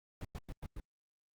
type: noise bursts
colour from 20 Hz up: brown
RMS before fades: -42 dBFS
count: 5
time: 0.21-0.8 s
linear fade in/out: 2 ms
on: 38 ms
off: 100 ms
effects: Opus 48 kbps

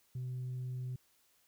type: tone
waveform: sine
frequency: 126.9 Hz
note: B2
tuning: 47 cents sharp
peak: -35 dBFS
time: 0.15-0.96 s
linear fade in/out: 5 ms
effects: tanh soft clip ceiling -35 dBFS + white hiss -71 dBFS RMS until 1.47 s

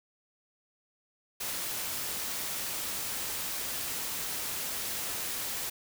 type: noise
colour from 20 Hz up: white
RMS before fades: -35 dBFS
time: 1.4-5.7 s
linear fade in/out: 10 ms
effects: none

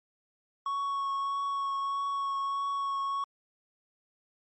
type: tone with vibrato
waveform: triangle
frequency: 1108.7 Hz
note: C#6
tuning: in tune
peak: -27 dBFS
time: 0.66-3.24 s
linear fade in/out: 2 ms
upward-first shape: triangle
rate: 1.6 Hz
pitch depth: 14 cents each way
effects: MP3 32 kbps

